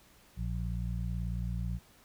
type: harmonic tone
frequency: 58.3 Hz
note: A#1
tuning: 1 cent sharp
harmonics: 1 / 2 / 3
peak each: -34 / -37 / -39 dBFS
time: 0.36-1.8 s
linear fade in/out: 50 ms
effects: pink hiss -61 dBFS RMS until 2.04 s